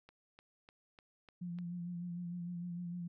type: click train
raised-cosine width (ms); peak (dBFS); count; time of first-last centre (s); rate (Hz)
0.3; -40; 6; 0.09-1.587; 3.34
type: tone with vibrato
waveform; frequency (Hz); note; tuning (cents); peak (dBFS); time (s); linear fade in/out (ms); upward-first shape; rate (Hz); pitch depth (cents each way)
sine; 174.61; F3; 0; -39; 1.41-3.08; 10; sine; 6.6; 33
effects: none